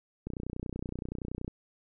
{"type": "click train", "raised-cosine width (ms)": 3, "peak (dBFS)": -23, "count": 38, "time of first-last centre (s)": [0.27, 1.479], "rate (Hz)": 30.6, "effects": []}